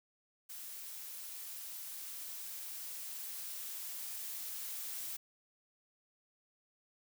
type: noise with level ramp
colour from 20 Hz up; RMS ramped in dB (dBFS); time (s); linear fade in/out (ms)
blue; -47 to -42; 0.49-5.17; 10
effects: none